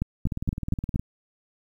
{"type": "two click trains", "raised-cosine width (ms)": 5, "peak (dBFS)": [-17, -12], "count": [15, 5], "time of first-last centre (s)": [[0.27, 0.995], [0.02, 0.959]], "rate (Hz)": [19.3, 4.26], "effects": ["9-bit"]}